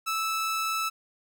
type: tone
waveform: sawtooth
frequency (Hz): 1312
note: E6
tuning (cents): -9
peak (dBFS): -23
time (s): 0.06-0.9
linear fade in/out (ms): 20
effects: none